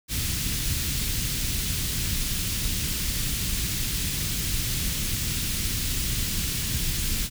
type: band-stop noise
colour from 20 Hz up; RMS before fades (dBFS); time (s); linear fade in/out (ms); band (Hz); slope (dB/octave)
pink; -27; 0.08-7.3; 50; 180 to 2900; 12
effects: none